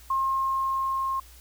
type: tone with level ramp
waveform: sine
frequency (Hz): 1069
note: C6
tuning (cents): +37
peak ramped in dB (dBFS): -22 to -25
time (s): 0.1-1.2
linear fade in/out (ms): 5
effects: added 60 Hz sine -49 dBFS peak until 1.4 s + white hiss -53 dBFS RMS until 1.4 s